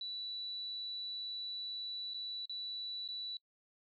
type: tone with dropouts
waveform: sine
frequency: 3951 Hz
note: B7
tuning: in tune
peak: -39 dBFS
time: 0.01-3.37 s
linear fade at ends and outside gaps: 2 ms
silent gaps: 2.137-2.143 / 2.456-2.495 / 3.078-3.087 s
effects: noise-tail reverb RT60 0.1 s tail -25 dB re dry